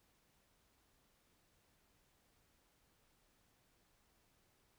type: silence
effects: pink hiss -75 dBFS RMS until 4.78 s